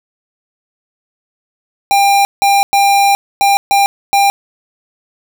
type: tone bursts at uneven times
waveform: square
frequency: 798 Hz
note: G5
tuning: 31 cents sharp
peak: -8 dBFS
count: 6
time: 1.91-2.25 / 2.42-2.63 / 2.73-3.15 / 3.41-3.57 / 3.71-3.86 / 4.13-4.3 s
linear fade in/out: 0 ms
effects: none